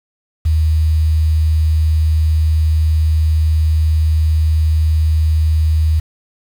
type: tone with quantisation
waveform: sine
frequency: 78.5 Hz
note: D#2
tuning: 16 cents sharp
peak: -10 dBFS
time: 0.45-6 s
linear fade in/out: 10 ms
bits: 6
effects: none